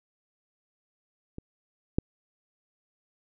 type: clicks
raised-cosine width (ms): 3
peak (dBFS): -25 / -10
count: 2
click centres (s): 1.384 / 1.985
effects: none